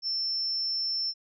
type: tone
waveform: sine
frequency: 5360 Hz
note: E8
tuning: 28 cents sharp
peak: -27 dBFS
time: 0.02-1.14 s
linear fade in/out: 50 ms
effects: none